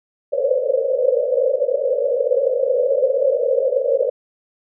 pink band-pass noise, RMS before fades -18 dBFS, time 0.32-4.1 s, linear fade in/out 10 ms, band 490 to 560 Hz, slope 96 dB/octave, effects none

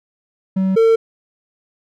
triangle tone pair in turn, 190 / 451.9 Hz, F#3 / A4, +46 / +46 cents, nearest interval octave + minor third, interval 1500 cents, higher second, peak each -12 / -7 dBFS, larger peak second, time 0.56-0.76 / 0.76-0.96 s, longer neither, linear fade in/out 10 ms, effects none

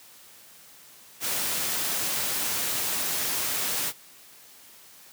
white noise, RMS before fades -28 dBFS, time 1.2-3.93 s, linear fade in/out 50 ms, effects white hiss -51 dBFS RMS until 5.12 s + high-pass 100 Hz 12 dB/octave

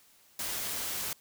white noise, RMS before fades -35 dBFS, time 0.39-1.13 s, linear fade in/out 2 ms, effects white hiss -62 dBFS RMS until 1.2 s

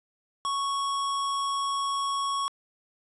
square tone, 1108.7 Hz, C#6, in tune, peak -27 dBFS, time 0.45-2.48 s, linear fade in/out 0 ms, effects resampled to 24000 Hz + 9-bit

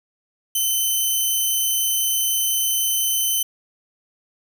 5% pulse tone, 3054 Hz, G7, 46 cents flat, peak -10 dBFS, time 0.55-3.43 s, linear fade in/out 5 ms, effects none

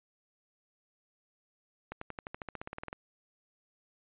accelerating click train, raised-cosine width 0.5 ms, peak -24 dBFS, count 16, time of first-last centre 1.92-2.929 s, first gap 94 ms, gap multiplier 0.95, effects resampled to 8000 Hz

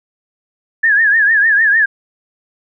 sine tone with vibrato, 1723 Hz, A6, 37 cents flat, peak -8 dBFS, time 0.83-1.86 s, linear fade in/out 10 ms, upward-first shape triangle, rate 6.6 Hz, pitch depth 140 cents each way, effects none

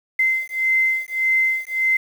sine beating tone pair, 2070 / 2071.7 Hz, C7 / C7, -19 / -18 cents, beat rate 1.7 Hz, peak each -20 dBFS, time 0.19-1.97 s, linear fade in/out 5 ms, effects 7-bit

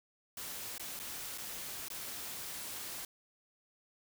white noise with dropouts, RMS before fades -43 dBFS, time 0.37-3.05 s, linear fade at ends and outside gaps 2 ms, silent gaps 0.781-0.796 / 0.992-0.998 / 1.377-1.382 / 1.884-1.901 s, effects none

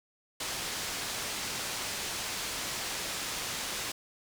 white low-pass noise, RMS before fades -36 dBFS, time 0.4-3.92 s, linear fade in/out 5 ms, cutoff 7000 Hz, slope 12 dB/octave, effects none

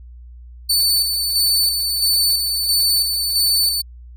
sawtooth tone with tremolo, 4506 Hz, C#8, 28 cents sharp, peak -11 dBFS, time 0.69-3.82 s, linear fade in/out 10 ms, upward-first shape square, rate 1.5 Hz, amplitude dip 40%, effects added 60 Hz sine -36 dBFS peak until 4.16 s

